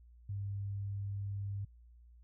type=tone; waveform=sine; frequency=100 Hz; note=G2; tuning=35 cents sharp; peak=-36 dBFS; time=0.29-1.65 s; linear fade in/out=5 ms; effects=added 59 Hz sine -56 dBFS peak until 2.23 s